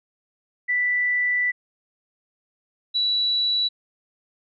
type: tone pair in turn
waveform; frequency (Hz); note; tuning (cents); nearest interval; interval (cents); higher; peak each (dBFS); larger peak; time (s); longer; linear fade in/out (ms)
sine; 1975.5 / 3934; B6 / B7; 0 / -7; octave; 1193; second; -19; neither; 0.68-1.52 / 2.94-3.69; first; 20
effects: none